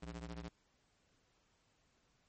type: ring-modulated tone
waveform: sawtooth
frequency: 116.54 Hz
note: A#2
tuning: in tune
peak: -38 dBFS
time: 0.02-0.49 s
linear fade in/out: 10 ms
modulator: 51.5 Hz
effects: pink hiss -75 dBFS RMS until 2.28 s + MP3 32 kbps